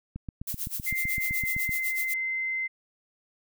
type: click train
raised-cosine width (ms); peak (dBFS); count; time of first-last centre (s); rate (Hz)
5; -23; 13; 0.16-1.693; 7.83
type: noise with tremolo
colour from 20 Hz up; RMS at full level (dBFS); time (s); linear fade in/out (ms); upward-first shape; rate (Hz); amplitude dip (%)
violet; -31; 0.47-2.14; 5; sine; 8; 90
type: tone with pitch glide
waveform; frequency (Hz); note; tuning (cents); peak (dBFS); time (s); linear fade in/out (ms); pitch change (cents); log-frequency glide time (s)
sine; 2088 to 2071; C7 to C7; -4 to -18; -27; 0.86-2.68; 20; -14; 1.03-1.52
effects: none